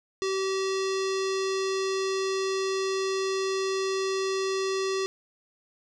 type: tone with low-pass filter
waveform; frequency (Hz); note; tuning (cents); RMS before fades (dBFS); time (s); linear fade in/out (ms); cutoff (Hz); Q
square; 384; G4; -36; -28; 0.22-5.06; 0; 5600; 2.6
effects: none